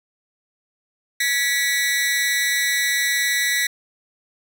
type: tone with amplitude modulation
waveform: sawtooth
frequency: 1953 Hz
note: B6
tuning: 20 cents flat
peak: -11 dBFS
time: 1.2-3.67 s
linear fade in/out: 5 ms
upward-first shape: sine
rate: 281 Hz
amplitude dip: 85%
effects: none